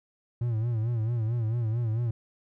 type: tone with vibrato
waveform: triangle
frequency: 114.6 Hz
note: A#2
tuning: 29 cents flat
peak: -23 dBFS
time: 0.41-2.11 s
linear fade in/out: 5 ms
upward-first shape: sine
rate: 4.5 Hz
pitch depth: 100 cents each way
effects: none